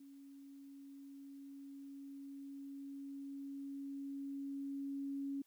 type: tone with level ramp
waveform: sine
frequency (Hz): 277.2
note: C#4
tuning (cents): 0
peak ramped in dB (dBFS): -54 to -38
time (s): 0-5.42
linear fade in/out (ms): 5
effects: white hiss -75 dBFS RMS until 5.46 s